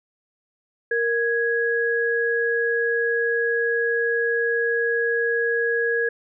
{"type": "tone pair together", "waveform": "sine", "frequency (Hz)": [466.2, 1661.3], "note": ["A#4", "G#6"], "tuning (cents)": [0, 0], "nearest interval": "octave + minor seventh", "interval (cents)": 2200, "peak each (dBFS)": -22, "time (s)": [0.91, 6.09], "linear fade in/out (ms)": 5, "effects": []}